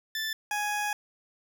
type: tone pair in turn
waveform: 20% pulse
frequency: 1760 / 832.6 Hz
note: A6 / G#5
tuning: 0 / +4 cents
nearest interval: octave + minor second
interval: 1296 cents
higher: first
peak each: -25 / -23 dBFS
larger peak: second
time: 0.15-0.33 / 0.51-0.93 s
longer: second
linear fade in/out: 2 ms
effects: none